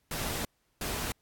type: noise bursts at uneven times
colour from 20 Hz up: pink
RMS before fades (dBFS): -34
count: 2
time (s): 0.11-0.45 / 0.81-1.12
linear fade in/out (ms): 2
effects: pink hiss -74 dBFS RMS until 1.21 s + AAC 64 kbps

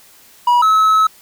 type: tone pair in turn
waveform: triangle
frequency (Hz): 968 / 1292.1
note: B5 / E6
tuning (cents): -35 / -35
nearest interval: perfect fourth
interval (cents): 500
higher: second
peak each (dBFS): -7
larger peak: neither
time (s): 0.47-0.62 / 0.62-1.07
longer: second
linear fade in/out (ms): 5
effects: white hiss -46 dBFS RMS until 1.21 s

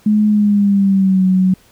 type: tone with pitch glide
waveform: sine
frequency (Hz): 211.6 to 186.35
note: G#3 to F#3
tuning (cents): +33 to +13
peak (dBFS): -9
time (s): 0.06-1.54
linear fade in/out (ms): 5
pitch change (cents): -220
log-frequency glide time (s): 0.28-1.25
effects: pink hiss -50 dBFS RMS until 1.71 s

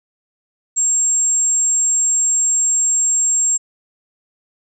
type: tone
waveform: sine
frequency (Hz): 7520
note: A#8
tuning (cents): +14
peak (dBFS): -13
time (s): 0.76-3.58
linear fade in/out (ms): 20
effects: none

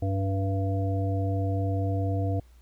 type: harmonic tone with a mistuned harmonic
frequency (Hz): 97.3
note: G2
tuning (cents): -12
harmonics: 1 / 3 / 5 / 7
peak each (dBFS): -25 / -33 / -36 / -35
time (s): 0.02-2.4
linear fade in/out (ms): 5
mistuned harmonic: 3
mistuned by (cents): -21
effects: added 60 Hz sine -51 dBFS peak until 2.61 s + pink hiss -65 dBFS RMS until 2.61 s

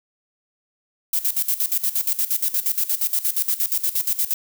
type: noise with tremolo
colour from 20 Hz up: violet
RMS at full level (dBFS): -20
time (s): 1.13-4.34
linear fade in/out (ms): 5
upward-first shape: square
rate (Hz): 8.5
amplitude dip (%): 80
effects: none

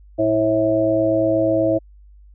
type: harmonic tone with a mistuned harmonic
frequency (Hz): 108.4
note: A2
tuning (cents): -25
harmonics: 1 / 3 / 5 / 6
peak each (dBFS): -28 / -19 / -20 / -19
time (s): 0.18-1.79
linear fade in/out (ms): 20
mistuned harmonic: 1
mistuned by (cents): +73
effects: added 50 Hz sine -43 dBFS peak until 2.34 s

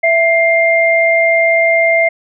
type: tone pair together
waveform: sine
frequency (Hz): 663.3 / 2106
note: E5 / C7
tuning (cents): +11 / +11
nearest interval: octave + minor sixth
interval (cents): 2000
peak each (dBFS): -11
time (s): 0.03-2.09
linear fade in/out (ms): 10
effects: none

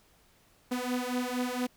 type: beating tone pair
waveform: sawtooth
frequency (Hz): 246.9 / 251.2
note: B3 / B3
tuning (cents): 0 / +30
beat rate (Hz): 4.3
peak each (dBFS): -29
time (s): 0.71-1.67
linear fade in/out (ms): 10
effects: pink hiss -64 dBFS RMS until 1.76 s

